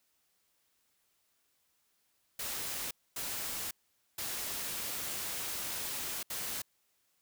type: noise bursts at uneven times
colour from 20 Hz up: white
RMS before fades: -38 dBFS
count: 4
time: 2.39-2.91 / 3.16-3.71 / 4.18-6.23 / 6.3-6.62 s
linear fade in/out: 5 ms
effects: white hiss -75 dBFS RMS until 7.21 s